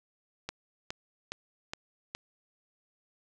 click train, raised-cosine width 0.2 ms, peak -18 dBFS, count 5, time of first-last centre 0.49-2.15 s, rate 2.41 Hz, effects none

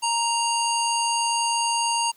harmonic tone with a mistuned harmonic, 932.3 Hz, A#5, in tune, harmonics 1 / 3 / 5 / 7 / 9 / 10, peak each -23 / -28 / -30 / -31 / -33 / -33 dBFS, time 0.02-2.12 s, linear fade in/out 20 ms, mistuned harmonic 10, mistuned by -19 cents, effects white hiss -58 dBFS RMS until 2.16 s

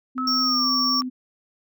sine tone with vibrato, 255.4 Hz, C4, 42 cents flat, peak -26 dBFS, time 0.15-1.1 s, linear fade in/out 20 ms, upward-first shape square, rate 4 Hz, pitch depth 9 cents each way
sine tone with pitch glide, 1295 to 1153.7 Hz, E6 to D6, -31 to -31 cents, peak -25 dBFS, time 0.18-1.02 s, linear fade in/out 0 ms, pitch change -200 cents, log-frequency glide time 0.39-0.7 s
triangle tone, 5480 Hz, F8, 34 cents flat, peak -19 dBFS, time 0.27-1.01 s, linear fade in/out 5 ms
effects none

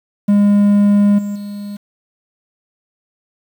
triangle tone with level steps, 204 Hz, G#3, 31 cents flat, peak -6 / -17 / -22 dBFS, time 0.28-1.77 s, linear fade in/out 10 ms, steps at 1.18 / 1.35 s, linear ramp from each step 10 ms, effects 7-bit

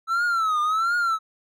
triangle tone with vibrato, 1315 Hz, E6, 5 cents flat, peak -18 dBFS, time 0.07-1.19 s, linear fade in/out 50 ms, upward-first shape triangle, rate 1.4 Hz, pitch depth 160 cents each way, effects none

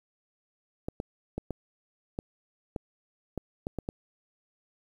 clicks, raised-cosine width 2 ms, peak -19 dBFS, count 10, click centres 0.885 / 1.001 / 1.38 / 1.507 / 2.189 / 2.762 / 3.377 / 3.669 / 3.787 / 3.889 s, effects 9-bit

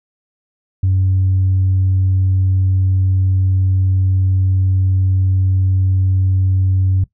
sine tone, 94.3 Hz, F#2, 33 cents sharp, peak -10 dBFS, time 0.83-7.04 s, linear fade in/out 5 ms, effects noise-tail reverb RT60 0.1 s tail -17 dB re dry + tanh soft clip ceiling -8 dBFS

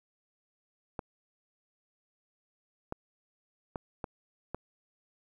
clicks, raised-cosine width 1 ms, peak -21 dBFS, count 5, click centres 0.992 / 2.924 / 3.758 / 4.042 / 4.546 s, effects 10-bit

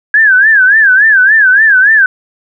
sine tone with vibrato, 1636 Hz, G#6, 26 cents flat, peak -3 dBFS, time 0.14-2.06 s, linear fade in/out 2 ms, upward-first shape sine, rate 3.5 Hz, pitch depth 160 cents each way, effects none

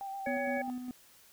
sine tone with vibrato, 784 Hz, G5, in tune, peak -37 dBFS, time 0.01-0.7 s, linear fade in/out 0 ms, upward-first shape square, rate 8.1 Hz, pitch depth 17 cents each way
harmonic tone, 561 Hz, C#5, 21 cents sharp, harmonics 1 / 3 / 4, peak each -34 / -39 / -40 dBFS, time 0.26-0.62 s, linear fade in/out 5 ms
triangle tone with tremolo, 250.1 Hz, B3, 22 cents sharp, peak -33 dBFS, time 0.27-0.91 s, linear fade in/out 0 ms, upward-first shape square, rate 4.9 Hz, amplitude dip 40%
effects white hiss -60 dBFS RMS until 1.32 s

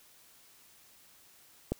click, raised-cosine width 2 ms, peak -16 dBFS, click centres 1.72 s, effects white hiss -60 dBFS RMS until 1.79 s

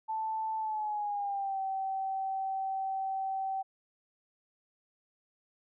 sine tone with pitch glide, 880 to 770.5 Hz, A5 to G5, 0 to -30 cents, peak -31 dBFS, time 0.08-3.63 s, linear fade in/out 20 ms, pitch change -230 cents, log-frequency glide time 0.58-1.6 s, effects none

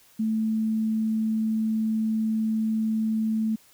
sine tone, 219.9 Hz, A3, 1 cent flat, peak -22 dBFS, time 0.19-3.56 s, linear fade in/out 10 ms, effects white hiss -57 dBFS RMS until 3.73 s

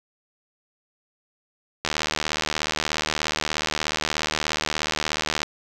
click train, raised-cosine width 0.2 ms, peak -6 dBFS, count 276, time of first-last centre 1.85-5.431 s, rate 76.8 Hz, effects 7-bit

